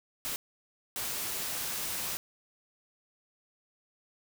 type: noise bursts at uneven times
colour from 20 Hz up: white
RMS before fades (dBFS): -35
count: 2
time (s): 0.25-0.36 / 0.96-2.17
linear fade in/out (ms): 0
effects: none